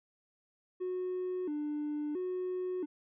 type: tone with vibrato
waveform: triangle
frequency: 330 Hz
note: E4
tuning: 2 cents sharp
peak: -30 dBFS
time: 0.8-2.86 s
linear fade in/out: 20 ms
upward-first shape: square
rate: 0.74 Hz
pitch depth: 180 cents each way
effects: tanh soft clip ceiling -29 dBFS + resampled to 8000 Hz